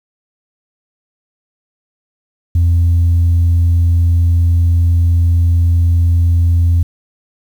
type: tone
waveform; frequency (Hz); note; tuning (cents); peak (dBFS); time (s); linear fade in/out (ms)
sine; 85.2; F2; -42; -6; 2.55-6.83; 5
effects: tanh soft clip ceiling -6 dBFS + 7-bit